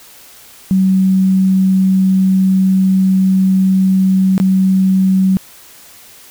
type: tone with dropouts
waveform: sine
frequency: 189.5 Hz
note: F#3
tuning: 42 cents sharp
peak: -8 dBFS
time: 0.71-5.37 s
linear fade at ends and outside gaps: 0 ms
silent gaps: 4.379-4.4 s
effects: white hiss -40 dBFS RMS until 6.3 s